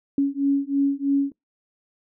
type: beating tone pair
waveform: sine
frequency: 277.2 / 280.3 Hz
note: C#4 / C#4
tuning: 0 / +19 cents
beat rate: 3.1 Hz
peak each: -22 dBFS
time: 0.18-1.32 s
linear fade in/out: 2 ms
effects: noise-tail reverb RT60 0.2 s tail -25 dB re dry